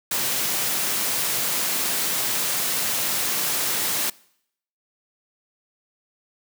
white high-pass noise, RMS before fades -24 dBFS, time 0.11-4.1 s, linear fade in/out 5 ms, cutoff 110 Hz, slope 48 dB/octave, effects noise-tail reverb RT60 0.7 s tail -23 dB re dry

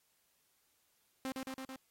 sawtooth tone with echo, 263.5 Hz, C4, 12 cents sharp, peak -33 dBFS, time 1.25-1.32 s, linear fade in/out 0 ms, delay 110 ms, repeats 4, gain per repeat -2 dB, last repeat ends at 1.76 s, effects white hiss -75 dBFS RMS until 1.9 s + AAC 48 kbps

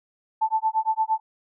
sine tone with tremolo, 880 Hz, A5, in tune, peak -17 dBFS, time 0.41-1.2 s, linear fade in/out 10 ms, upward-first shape sine, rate 8.7 Hz, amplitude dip 100%, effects none

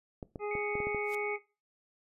clicks, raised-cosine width 2 ms, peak -26 dBFS, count 7, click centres 0.228 / 0.358 / 0.553 / 0.754 / 0.803 / 0.87 / 0.947 s
harmonic tone, 415.3 Hz, G#4, in tune, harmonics 1 / 2 / 3 / 5 / 6, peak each -34 / -40 / -44 / -48 / -50 dBFS, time 0.39-1.39 s, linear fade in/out 50 ms
sine tone, 2217 Hz, C#7, in tune, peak -36 dBFS, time 0.51-1.36 s, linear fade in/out 2 ms
white noise with exponential growth, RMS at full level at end -45 dBFS, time 1.01-1.15 s, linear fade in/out 2 ms, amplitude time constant 29 ms
effects noise-tail reverb RT60 0.3 s tail -19 dB re dry + resampled to 32000 Hz

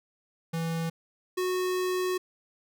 square tone pair in turn, 164.81 / 367 Hz, E3 / F#4, 0 / -14 cents, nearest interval octave + major second, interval 1386 cents, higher second, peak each -29 / -27 dBFS, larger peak second, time 0.53-0.9 / 1.37-2.18 s, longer second, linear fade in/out 10 ms, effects none

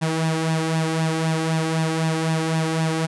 sawtooth tone with flanger, 160.8 Hz, E3, 43 cents flat, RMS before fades -22 dBFS, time 0.01-3.07 s, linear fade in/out 20 ms, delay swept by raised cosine 1.1 to 2.6 ms, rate 3.9 Hz, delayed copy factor +0.6, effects resampled to 24000 Hz

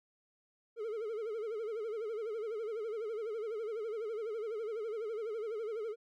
triangle tone with vibrato, 440 Hz, A4, in tune, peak -34 dBFS, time 0.76-5.96 s, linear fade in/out 50 ms, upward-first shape sine, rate 12 Hz, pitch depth 110 cents each way, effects none

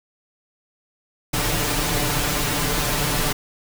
pink noise with comb filter, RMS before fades -22 dBFS, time 1.33-3.33 s, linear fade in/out 10 ms, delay 6.8 ms, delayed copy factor +0.9, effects none

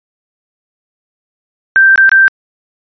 sine tone with dropouts, 1568 Hz, G6, in tune, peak -3 dBFS, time 1.76-2.28 s, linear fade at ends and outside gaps 0 ms, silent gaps 1.958-1.978 / 2.093-2.117 s, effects resampled to 11025 Hz

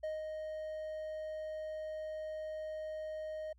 triangle tone with ADSR envelope, 622.3 Hz, D#5, in tune, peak -33 dBFS, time 0.03-3.53 s, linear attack 10 ms, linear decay 180 ms, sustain -4 dB, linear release 7 ms, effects added 60 Hz sine -62 dBFS peak until 3.58 s

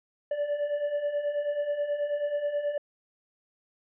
triangle beating tone pair, 576 / 585.3 Hz, D5 / D5, -34 / -6 cents, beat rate 9.3 Hz, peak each -32 / -26 dBFS, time 0.31-2.78 s, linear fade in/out 5 ms, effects resampled to 8000 Hz

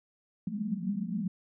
white band-pass noise, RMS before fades -33 dBFS, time 0.47-1.28 s, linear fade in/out 5 ms, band 180 to 220 Hz, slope 96 dB/octave, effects none

